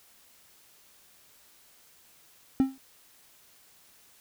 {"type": "tone with exponential decay", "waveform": "triangle", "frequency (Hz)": 266.4, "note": "C4", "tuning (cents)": 31, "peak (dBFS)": -14, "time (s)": [2.6, 2.78], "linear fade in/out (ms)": 0, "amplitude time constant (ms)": 39, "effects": ["white hiss -59 dBFS RMS until 4.2 s"]}